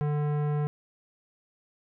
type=tone with tanh clipping; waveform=sine; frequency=148 Hz; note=D3; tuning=14 cents sharp; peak=-27 dBFS; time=0.01-0.67 s; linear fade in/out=0 ms; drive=17 dB; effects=none